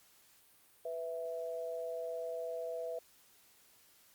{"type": "tone pair together", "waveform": "sine", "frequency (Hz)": [496.2, 659.3], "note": ["B4", "E5"], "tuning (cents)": [8, 0], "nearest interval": "perfect fourth", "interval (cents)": 492, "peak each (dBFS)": [-40, -40], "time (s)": [0.85, 2.99], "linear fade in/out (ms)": 5, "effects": ["white hiss -65 dBFS RMS until 4.14 s", "Opus 48 kbps"]}